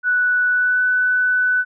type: tone with pitch glide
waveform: sine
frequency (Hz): 1480 to 1496.3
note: F#6 to F#6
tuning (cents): 0 to +19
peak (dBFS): -14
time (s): 0.03-1.65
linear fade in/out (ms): 50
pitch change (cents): +19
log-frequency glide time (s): 0.5-0.82
effects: none